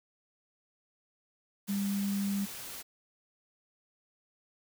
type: tone in noise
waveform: sine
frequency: 199.5 Hz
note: G3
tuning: 31 cents sharp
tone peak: -29 dBFS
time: 1.68-2.46 s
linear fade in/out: 20 ms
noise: white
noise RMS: -43 dBFS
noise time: 1.67-2.83 s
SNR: +11 dB
effects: none